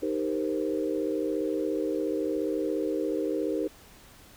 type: chord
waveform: sine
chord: C minor seventh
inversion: first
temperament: equal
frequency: 311.1 / 392 / 466.2 / 523.3 Hz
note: Eb4 / G4 / Bb4 / C5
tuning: 0 / 0 / 0 / 0 cents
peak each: -30 / -32 / -32 / -34 dBFS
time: 0.02-3.68 s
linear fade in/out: 10 ms
effects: pink hiss -53 dBFS RMS until 4.36 s